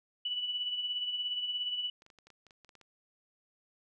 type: tone with tremolo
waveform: sine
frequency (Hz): 2960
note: F#7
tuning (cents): 0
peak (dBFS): -30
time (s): 0.25-1.9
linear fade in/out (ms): 5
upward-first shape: sine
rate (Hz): 17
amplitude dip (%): 50
type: clicks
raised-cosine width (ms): 0.2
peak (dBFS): -40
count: 12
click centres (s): 2.021 / 2.064 / 2.102 / 2.187 / 2.27 / 2.303 / 2.467 / 2.508 / 2.647 / 2.692 / 2.753 / 2.813
effects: none